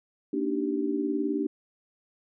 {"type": "chord", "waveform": "sine", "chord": "Eb major seventh", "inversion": "second", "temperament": "just", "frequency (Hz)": [233.3, 291.7, 311.1, 388.9], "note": ["Bb3", "D4", "Eb4", "G4"], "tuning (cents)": [2, -12, 0, -14], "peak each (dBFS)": [-34, -28, -34, -31], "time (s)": [0.33, 1.47], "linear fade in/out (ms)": 5, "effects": []}